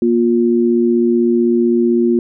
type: tone pair together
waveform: sine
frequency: 237.4 / 353.2 Hz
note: A#3 / F4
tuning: +32 / +20 cents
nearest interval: perfect fifth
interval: 688 cents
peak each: -13 dBFS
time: 0.02-2.19 s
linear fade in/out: 2 ms
effects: none